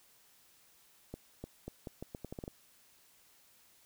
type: accelerating click train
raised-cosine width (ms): 2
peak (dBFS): -28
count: 11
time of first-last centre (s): 1.14-2.479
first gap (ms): 300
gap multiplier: 0.8
effects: white hiss -65 dBFS RMS until 3.85 s